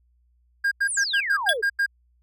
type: tone bursts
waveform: triangle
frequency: 1614 Hz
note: G#6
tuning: 50 cents flat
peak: -17 dBFS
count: 8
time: 0.64-1.863 s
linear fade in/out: 10 ms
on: 75 ms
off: 89 ms
type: exponential sweep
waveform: sine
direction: down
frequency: 11150 to 402.3 Hz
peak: -25 dBFS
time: 0.87-1.62 s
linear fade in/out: 20 ms
type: tone with exponential decay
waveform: square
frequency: 3382 Hz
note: G#7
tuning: 31 cents sharp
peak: -15 dBFS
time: 1.49-1.57 s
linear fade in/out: 1 ms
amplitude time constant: 16 ms
effects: added 60 Hz sine -60 dBFS peak until 2.22 s